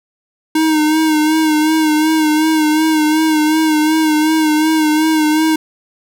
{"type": "tone with vibrato", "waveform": "square", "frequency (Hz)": 311.1, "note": "D#4", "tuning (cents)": 0, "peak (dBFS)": -11, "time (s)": [0.55, 5.56], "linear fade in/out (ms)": 5, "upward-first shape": "sine", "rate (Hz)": 2.7, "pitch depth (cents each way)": 39, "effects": []}